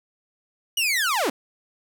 sawtooth linear sweep, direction down, 2960 to 220 Hz, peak -17 dBFS, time 0.77-1.3 s, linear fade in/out 5 ms, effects none

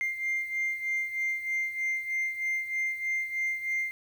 sine beating tone pair, 2099 / 2102.2 Hz, C7 / C7, +5 / +8 cents, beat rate 3.2 Hz, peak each -28 / -33 dBFS, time 0.01-3.91 s, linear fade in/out 0 ms, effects tanh soft clip ceiling -24 dBFS + 9-bit

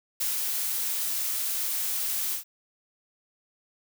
blue noise with ADSR envelope, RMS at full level -27 dBFS, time 0.2-2.44 s, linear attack 11 ms, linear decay 140 ms, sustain -2 dB, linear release 110 ms, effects none

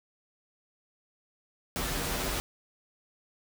pink noise with comb filter, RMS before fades -32 dBFS, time 1.76-2.4 s, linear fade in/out 0 ms, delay 9.4 ms, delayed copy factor -0.85, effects none

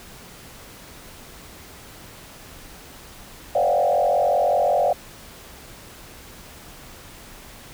sine tone with frequency modulation, 646 Hz, E5, 35 cents flat, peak -16 dBFS, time 3.55-4.93 s, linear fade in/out 5 ms, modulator 45.3 Hz, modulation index 2.6, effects pink hiss -43 dBFS RMS until 7.73 s

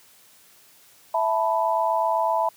sine chord, E suspended fourth, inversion none, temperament equal, 659.3 / 880 / 987.8 Hz, E5 / A5 / B5, 0 / 0 / 0 cents, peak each -24 dBFS, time 1.14-2.49 s, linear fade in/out 5 ms, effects white hiss -54 dBFS RMS until 2.56 s + high-pass 80 Hz 12 dB/octave

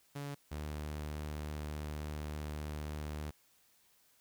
sawtooth tone pair in turn, 142.5 / 75.29 Hz, C#3 / D2, +48 / +44 cents, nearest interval major seventh, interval 1104 cents, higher first, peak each -36 / -35 dBFS, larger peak second, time 0.15-0.35 / 0.51-3.31 s, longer second, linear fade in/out 10 ms, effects white hiss -69 dBFS RMS until 4.2 s

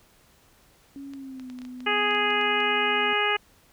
sine tone with pitch glide, 277.2 to 251.3 Hz, C#4 to B3, 0 to +30 cents, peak -36 dBFS, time 0.96-3.13 s, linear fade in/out 0 ms, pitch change -170 cents, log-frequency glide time 1.12-1.52 s
clicks, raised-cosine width 0.2 ms, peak -29 dBFS, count 12, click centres 1.136 / 1.397 / 1.5 / 1.588 / 1.618 / 1.651 / 1.805 / 2.109 / 2.149 / 2.305 / 2.413 / 2.604 s
harmonic tone, 415.3 Hz, G#4, in tune, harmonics 1 / 2 / 3 / 4 / 5 / 6 / 7, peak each -29 / -29 / -29 / -29 / -29 / -29 / -29 dBFS, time 1.86-3.37 s, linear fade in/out 10 ms
effects pink hiss -59 dBFS RMS until 3.72 s

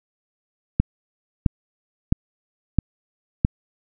click train, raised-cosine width 5 ms, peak -3 dBFS, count 5, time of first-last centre 0.8-3.449 s, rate 1.51 Hz, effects none

